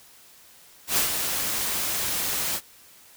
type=noise with ADSR envelope; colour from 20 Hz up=white; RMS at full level=-21 dBFS; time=0.87-2.61 s; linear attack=100 ms; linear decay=110 ms; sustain=-6 dB; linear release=55 ms; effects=white hiss -52 dBFS RMS until 3.16 s